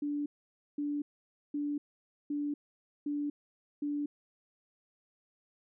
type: tone bursts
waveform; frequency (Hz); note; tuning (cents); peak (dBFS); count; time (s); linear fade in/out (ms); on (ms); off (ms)
sine; 291.3; D4; -14; -31; 6; 0.02-4.06; 5; 240; 520
effects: none